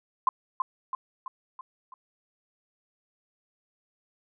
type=tone with echo; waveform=sine; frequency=1042 Hz; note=C6; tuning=7 cents flat; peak=-18 dBFS; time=0.27-0.29 s; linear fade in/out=2 ms; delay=330 ms; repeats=5; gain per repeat=-5 dB; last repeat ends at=1.94 s; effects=none